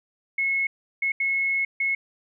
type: tone bursts at uneven times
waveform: sine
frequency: 2181 Hz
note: C#7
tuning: 29 cents flat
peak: -21 dBFS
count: 4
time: 0.38-0.67 / 1.02-1.12 / 1.2-1.65 / 1.8-1.95 s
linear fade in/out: 5 ms
effects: none